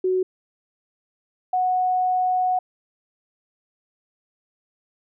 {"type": "tone pair in turn", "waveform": "sine", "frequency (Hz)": [371.2, 736], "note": ["F#4", "F#5"], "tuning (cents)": [6, -9], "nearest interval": "octave", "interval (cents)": 1185, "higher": "second", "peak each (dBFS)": [-18, -18], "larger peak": "neither", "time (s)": [[0.04, 0.23], [1.53, 2.59]], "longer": "second", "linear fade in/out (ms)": 5, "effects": []}